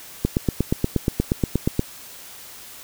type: click train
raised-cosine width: 3 ms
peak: -5 dBFS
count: 14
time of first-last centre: 0.25-1.794 s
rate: 8.42 Hz
effects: white hiss -41 dBFS RMS until 2.83 s